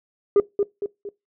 sine tone with echo, 405.5 Hz, G#4, 41 cents flat, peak -9 dBFS, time 0.36-0.4 s, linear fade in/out 2 ms, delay 230 ms, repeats 3, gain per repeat -7 dB, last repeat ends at 1.09 s, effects noise-tail reverb RT60 0.2 s tail -21 dB re dry + tanh soft clip ceiling -11 dBFS

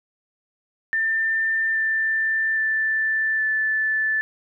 sine tone with pitch steps, 1791 / 1777.6 / 1764.3 / 1751.1 Hz, A6 / A6 / A6 / A6, +30 / +17 / +4 / -9 cents, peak -19 dBFS, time 0.93-4.21 s, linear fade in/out 0 ms, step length 820 ms, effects none

